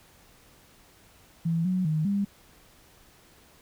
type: tone with pitch steps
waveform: sine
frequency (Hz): 165.8 / 184.4 / 155.6 / 200.3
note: E3 / F#3 / D#3 / G3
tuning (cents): +10 / -6 / 0 / +38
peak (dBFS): -23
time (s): 1.45-2.25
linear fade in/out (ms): 10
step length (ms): 200
effects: pink hiss -57 dBFS RMS until 3.61 s